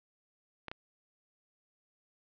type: clicks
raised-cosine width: 0.3 ms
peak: -23 dBFS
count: 2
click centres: 0.683 / 0.715 s
effects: low-pass 4000 Hz 12 dB/octave